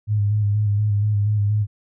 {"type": "tone with vibrato", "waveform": "sine", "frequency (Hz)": 104.1, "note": "G#2", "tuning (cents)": 5, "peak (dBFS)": -16, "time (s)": [0.07, 1.67], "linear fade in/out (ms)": 50, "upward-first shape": "square", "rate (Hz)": 4.2, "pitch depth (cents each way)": 30, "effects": []}